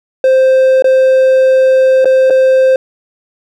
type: tone with dropouts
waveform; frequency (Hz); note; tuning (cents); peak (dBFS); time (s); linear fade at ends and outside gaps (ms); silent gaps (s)
triangle; 523.3; C5; 0; -3; 0.24-2.76; 2; 0.823-0.843 / 2.046-2.055 / 2.3-2.305
effects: none